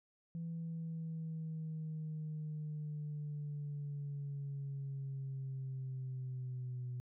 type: linear sweep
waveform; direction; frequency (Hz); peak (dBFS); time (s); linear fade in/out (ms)
sine; down; 166.8 to 124; -38; 0.35-7; 0
effects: tanh soft clip ceiling -36 dBFS